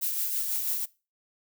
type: noise with tremolo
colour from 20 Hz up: violet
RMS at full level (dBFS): -28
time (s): 0.01-0.86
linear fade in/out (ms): 20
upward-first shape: sine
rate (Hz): 6.1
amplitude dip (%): 35
effects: noise-tail reverb RT60 0.3 s tail -21 dB re dry